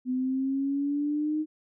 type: exponential sweep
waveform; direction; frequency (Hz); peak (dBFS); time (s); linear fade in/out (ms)
sine; up; 251.8 to 311.1; -25; 0.05-1.46; 50
effects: none